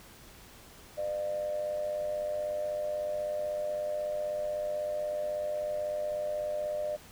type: tone with amplitude modulation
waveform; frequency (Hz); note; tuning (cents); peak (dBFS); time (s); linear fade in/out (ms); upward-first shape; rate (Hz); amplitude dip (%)
sine; 602; D5; +43; -27; 0.97-6.97; 20; sine; 96.2; 60
effects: tanh soft clip ceiling -23 dBFS + pink hiss -53 dBFS RMS until 7.11 s